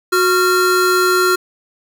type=tone pair together; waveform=square; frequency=366.3 / 1383 Hz; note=F#4 / F6; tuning=-17 / -17 cents; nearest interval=octave + major seventh; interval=2300 cents; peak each=-15 dBFS; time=0.12-1.36 s; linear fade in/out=10 ms; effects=none